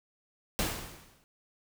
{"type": "noise with exponential decay", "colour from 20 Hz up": "pink", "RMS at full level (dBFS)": -28, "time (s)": [0.59, 1.24], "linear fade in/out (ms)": 0, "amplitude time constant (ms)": 140, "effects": []}